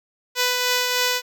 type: tone with tremolo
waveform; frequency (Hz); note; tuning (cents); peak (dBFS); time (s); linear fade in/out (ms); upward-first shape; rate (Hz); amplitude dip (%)
5% pulse; 496.7; B4; +10; -6; 0.35-1.22; 50; triangle; 3.3; 35
effects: none